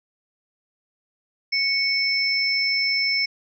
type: tone pair together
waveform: sine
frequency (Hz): 2217 / 5300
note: C#7 / E8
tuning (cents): 0 / +9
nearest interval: octave + minor third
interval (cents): 1509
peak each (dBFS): -22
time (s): 1.52-3.26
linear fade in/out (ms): 10
effects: none